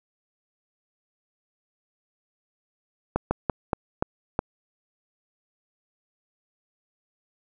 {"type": "slowing click train", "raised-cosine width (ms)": 1, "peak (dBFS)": -8, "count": 6, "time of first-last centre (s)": [3.16, 4.391], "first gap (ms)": 150, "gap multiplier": 1.25, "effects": []}